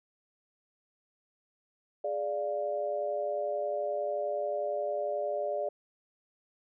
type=chord; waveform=sine; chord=D diminished; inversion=second; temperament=equal; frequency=415.3 / 587.3 / 698.5 Hz; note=Ab4 / D5 / F5; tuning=0 / 0 / 0 cents; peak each=-37 / -31 / -37 dBFS; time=2.04-5.69 s; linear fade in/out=5 ms; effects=none